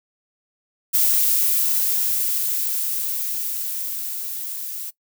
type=noise with level ramp; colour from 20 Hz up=violet; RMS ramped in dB=-17 to -31 dBFS; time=0.93-4.91 s; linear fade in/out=20 ms; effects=noise-tail reverb RT60 0.1 s tail -20 dB re dry